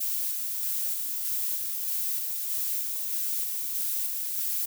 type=noise with tremolo; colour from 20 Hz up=violet; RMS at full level=-29 dBFS; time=0-4.66 s; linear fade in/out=10 ms; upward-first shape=square; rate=1.6 Hz; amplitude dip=25%; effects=none